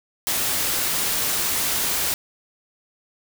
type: noise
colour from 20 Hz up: white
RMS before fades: -23 dBFS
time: 0.27-2.14 s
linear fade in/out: 0 ms
effects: none